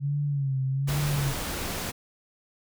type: tone with vibrato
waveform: sine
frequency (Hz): 138.7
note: C#3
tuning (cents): +1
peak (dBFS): -24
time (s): 0-1.34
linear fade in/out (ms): 50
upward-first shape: sine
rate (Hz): 1.2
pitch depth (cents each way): 82
type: noise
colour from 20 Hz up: pink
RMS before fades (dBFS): -32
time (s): 0.87-1.92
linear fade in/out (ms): 20
effects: none